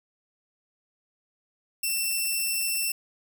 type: tone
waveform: 5% pulse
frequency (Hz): 2686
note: E7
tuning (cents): +32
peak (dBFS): -16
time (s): 1.83-2.92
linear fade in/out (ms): 5
effects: none